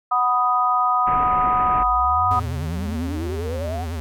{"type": "chord", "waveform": "sine", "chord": "B major", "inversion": "second", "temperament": "equal", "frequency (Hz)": [740, 987.8, 1244.5], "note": ["F#5", "B5", "D#6"], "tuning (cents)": [0, 0, 0], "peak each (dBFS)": [-22, -23, -18], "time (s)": [0.11, 2.4], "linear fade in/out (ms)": 10}
{"type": "low-pass noise", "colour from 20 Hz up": "pink", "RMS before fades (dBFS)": -30, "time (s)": [1.06, 1.84], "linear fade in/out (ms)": 20, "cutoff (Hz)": 2500, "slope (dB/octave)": 48}
{"type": "exponential sweep", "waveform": "sine", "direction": "up", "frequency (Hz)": [46.41, 784], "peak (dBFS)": -27, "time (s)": [1.77, 3.86], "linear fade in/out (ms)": 50}
{"type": "tone with vibrato", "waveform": "square", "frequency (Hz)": 82.41, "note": "E2", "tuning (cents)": 0, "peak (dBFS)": -26, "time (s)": [2.31, 4], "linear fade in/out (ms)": 0, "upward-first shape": "triangle", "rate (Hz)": 10, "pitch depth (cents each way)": 140}
{"effects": []}